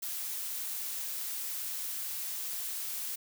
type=noise; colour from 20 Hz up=blue; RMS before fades=-37 dBFS; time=0.02-3.16 s; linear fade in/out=10 ms; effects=none